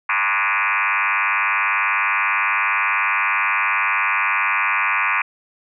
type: tone with frequency modulation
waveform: sine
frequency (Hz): 1760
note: A6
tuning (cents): 0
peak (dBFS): -16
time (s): 0.09-5.22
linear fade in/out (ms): 5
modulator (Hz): 99.9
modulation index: 7.9
effects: none